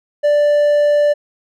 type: tone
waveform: triangle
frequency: 587.3 Hz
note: D5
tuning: in tune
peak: -8 dBFS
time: 0.23-1.14 s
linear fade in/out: 20 ms
effects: none